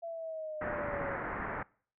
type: linear sweep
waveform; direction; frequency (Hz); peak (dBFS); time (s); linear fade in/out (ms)
sine; down; 675 to 547; -37; 0.02-1.17; 20
type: low-pass noise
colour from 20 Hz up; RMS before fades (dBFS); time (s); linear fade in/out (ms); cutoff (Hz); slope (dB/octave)
white; -38; 0.61-1.63; 5; 1900; 48
type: clicks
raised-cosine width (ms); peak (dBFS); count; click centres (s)
3; -32; 7; 0.885 / 0.937 / 1.014 / 1.045 / 1.105 / 1.332 / 1.404
effects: noise-tail reverb RT60 0.5 s tail -25 dB re dry